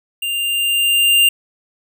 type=tone with level ramp; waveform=square; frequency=2794 Hz; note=F7; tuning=in tune; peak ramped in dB=-20 to -9 dBFS; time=0.22-1.29 s; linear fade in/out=5 ms; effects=none